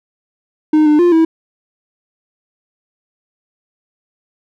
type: tone with pitch steps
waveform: triangle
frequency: 307.7 / 300.7 / 350.3 / 324.5 Hz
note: D#4 / D4 / F4 / E4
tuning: -19 / +41 / +5 / -27 cents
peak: -5 dBFS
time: 0.73-1.25 s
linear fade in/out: 5 ms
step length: 130 ms
effects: none